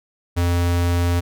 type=tone; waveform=square; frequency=87 Hz; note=F2; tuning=6 cents flat; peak=-17 dBFS; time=0.36-1.21 s; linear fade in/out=20 ms; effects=none